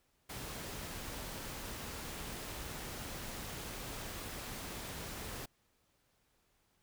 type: noise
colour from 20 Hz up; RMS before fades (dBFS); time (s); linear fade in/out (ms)
pink; -44; 0.29-5.46; 10
effects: pink hiss -75 dBFS RMS until 6.82 s